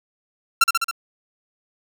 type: tone with echo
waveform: sawtooth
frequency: 1359 Hz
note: F6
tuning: 48 cents flat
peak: -7 dBFS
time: 0.61-0.64 s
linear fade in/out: 5 ms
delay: 68 ms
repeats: 4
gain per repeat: -3 dB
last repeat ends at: 0.912 s
effects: none